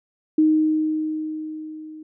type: tone with level ramp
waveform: sine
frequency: 311.1 Hz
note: D#4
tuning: in tune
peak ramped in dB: -12 to -36 dBFS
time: 0.38-2.03 s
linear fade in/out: 5 ms
effects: none